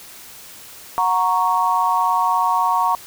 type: chord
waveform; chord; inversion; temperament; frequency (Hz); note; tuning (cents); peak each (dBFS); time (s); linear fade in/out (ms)
sine; F# major; none; equal with one note detuned; 732.8 / 932.3 / 1108.7; F#5 / A#5 / C#6; -17 / 0 / 0; -22 / -18 / -19; 0.98-2.95; 0
effects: white hiss -40 dBFS RMS until 3.06 s